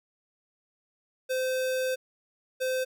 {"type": "tone pair in turn", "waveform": "square", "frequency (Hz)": [516, 516], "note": ["C5", "C5"], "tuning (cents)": [-24, -24], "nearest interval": "unison", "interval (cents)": 0, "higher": "neither", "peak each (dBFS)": -27, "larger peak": "neither", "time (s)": [[1.29, 1.96], [2.6, 2.85]], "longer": "first", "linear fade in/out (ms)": 20, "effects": []}